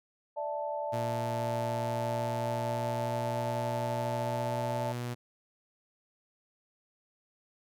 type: chord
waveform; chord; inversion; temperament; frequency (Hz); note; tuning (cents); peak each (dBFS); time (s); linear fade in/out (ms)
sine; D suspended second; none; equal; 587.3 / 659.3 / 880; D5 / E5 / A5; 0 / 0 / 0; -35 / -39 / -36; 0.36-4.93; 20
type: tone with pitch glide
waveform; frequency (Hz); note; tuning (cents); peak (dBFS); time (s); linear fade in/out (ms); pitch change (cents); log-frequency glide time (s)
sawtooth; 117.1 to 121.37; A#2 to B2; +8 to -30; -30; 0.92-5.15; 20; +62; 1.55-4.99
effects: none